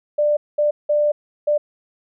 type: tone bursts at uneven times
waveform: sine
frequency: 593 Hz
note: D5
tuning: 17 cents sharp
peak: -14 dBFS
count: 4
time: 0.18-0.37 / 0.58-0.71 / 0.89-1.12 / 1.47-1.58 s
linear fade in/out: 10 ms
effects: none